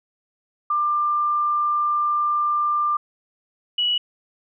sine tone pair in turn, 1191 / 2934 Hz, D6 / F#7, +24 / -15 cents, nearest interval octave + major third, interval 1561 cents, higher second, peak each -18 dBFS, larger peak neither, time 0.7-2.97 / 3.78-3.98 s, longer first, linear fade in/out 5 ms, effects none

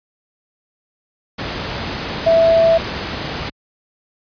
sine tone in noise, 659.3 Hz, E5, in tune, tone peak -9 dBFS, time 2.26-2.78 s, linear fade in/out 10 ms, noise pink, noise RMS -24 dBFS, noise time 1.38-3.5 s, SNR +12 dB, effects high-pass 60 Hz 12 dB/octave + resampled to 11025 Hz

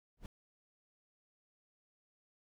brown noise with exponential growth, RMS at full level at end -39 dBFS, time 0.17-0.26 s, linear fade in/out 1 ms, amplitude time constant 18 ms, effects none

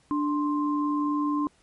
sine tone pair together, 294.4 / 1049.1 Hz, D4 / C6, +4 / +4 cents, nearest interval octave + minor seventh, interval 2200 cents, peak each -24 / -29 dBFS, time 0.11-1.47 s, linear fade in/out 0 ms, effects pink hiss -63 dBFS RMS until 1.62 s + MP3 48 kbps

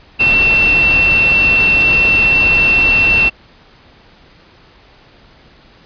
sine tone in noise, 2698 Hz, E7, 40 cents sharp, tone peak -8 dBFS, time 0.19-3.3 s, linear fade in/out 20 ms, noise pink, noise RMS -20 dBFS, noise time 0.19-3.3 s, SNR +9 dB, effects pink hiss -45 dBFS RMS until 5.85 s + resampled to 11025 Hz

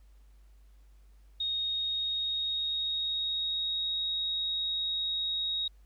sine tone with pitch glide, 3729 to 3775 Hz, A#7 to A#7, 0 to +21 cents, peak -29 dBFS, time 1.4-5.68 s, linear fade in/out 5 ms, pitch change +21 cents, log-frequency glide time 1.54-4.01 s, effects added 50 Hz sine -54 dBFS peak until 5.85 s + pink hiss -72 dBFS RMS until 5.85 s

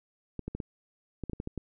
clicks, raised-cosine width 3 ms, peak -22 dBFS, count 10, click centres 0.393 / 0.48 / 0.55 / 0.602 / 1.237 / 1.297 / 1.333 / 1.401 / 1.474 / 1.577 s, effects none

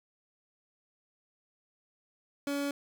30% pulse tone, 283.2 Hz, C#4, 37 cents sharp, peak -28 dBFS, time 2.47-2.71 s, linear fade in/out 2 ms, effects none

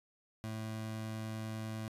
25% pulse tone, 110 Hz, A2, in tune, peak -35 dBFS, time 0.44-1.88 s, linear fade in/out 0 ms, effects resampled to 32000 Hz

